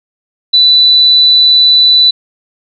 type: tone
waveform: sine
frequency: 3979 Hz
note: B7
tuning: 12 cents sharp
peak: -3 dBFS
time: 0.53-2.11 s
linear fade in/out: 10 ms
effects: none